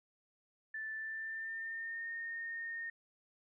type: tone with pitch glide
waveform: sine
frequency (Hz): 1760 to 1837.9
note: A6 to A#6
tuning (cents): 0 to -25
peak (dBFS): -39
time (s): 0.74-2.9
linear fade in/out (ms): 5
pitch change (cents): +75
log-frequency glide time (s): 0.94-2.08
effects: none